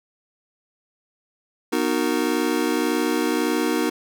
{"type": "chord", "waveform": "square", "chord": "B major seventh", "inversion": "none", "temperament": "just", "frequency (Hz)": [246.9, 308.7, 370.4, 463], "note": ["B3", "D#4", "F#4", "A#4"], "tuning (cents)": [0, -14, 2, -12], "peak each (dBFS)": [-27, -24, -27, -28], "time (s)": [1.72, 3.9], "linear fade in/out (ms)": 10, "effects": []}